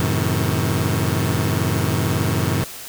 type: chord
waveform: sawtooth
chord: F# diminished seventh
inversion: none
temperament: just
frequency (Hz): 92.5 / 111 / 133.2 / 159.84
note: F#2 / A2 / C3 / Eb3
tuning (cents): 0 / +16 / +31 / +47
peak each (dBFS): -19 / -19 / -20 / -20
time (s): 0-2.64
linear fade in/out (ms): 0
effects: white hiss -35 dBFS RMS until 2.88 s